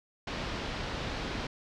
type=low-pass noise; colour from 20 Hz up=pink; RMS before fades=-36 dBFS; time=0.27-1.47 s; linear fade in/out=5 ms; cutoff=4800 Hz; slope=24 dB/octave; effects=none